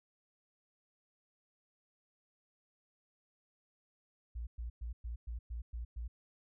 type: tone bursts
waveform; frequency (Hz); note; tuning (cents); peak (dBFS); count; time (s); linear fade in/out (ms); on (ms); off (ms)
sine; 58.27; A#1; 0; -38; 8; 4.35-6.08; 10; 120; 110
effects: none